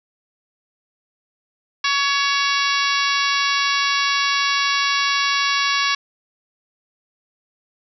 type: harmonic tone with a mistuned harmonic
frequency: 561 Hz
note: C#5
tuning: 21 cents sharp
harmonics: 2 / 3 / 4 / 5 / 6 / 7 / 8 / 9 / 10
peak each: -22 / -24 / -25 / -26 / -27 / -27 / -28 / -29 / -29 dBFS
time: 1.84-5.95 s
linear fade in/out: 5 ms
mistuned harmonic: 5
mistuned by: -26 cents
effects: none